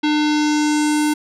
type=tone with low-pass filter sweep; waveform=square; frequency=300 Hz; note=D4; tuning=37 cents sharp; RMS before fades=-17 dBFS; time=0.03-1.14 s; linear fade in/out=10 ms; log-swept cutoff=3700 to 11000 Hz; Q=2.1; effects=none